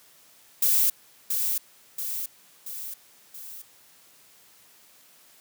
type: noise with echo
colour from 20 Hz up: violet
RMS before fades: -21 dBFS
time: 0.62-0.9 s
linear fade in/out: 5 ms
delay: 680 ms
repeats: 4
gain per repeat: -5 dB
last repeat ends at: 3.62 s
effects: white hiss -56 dBFS RMS until 5.4 s + high-pass 100 Hz 12 dB/octave